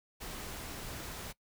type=noise; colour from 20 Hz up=pink; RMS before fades=-43 dBFS; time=0.2-1.33 s; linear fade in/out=20 ms; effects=noise-tail reverb RT60 0.1 s tail -21 dB re dry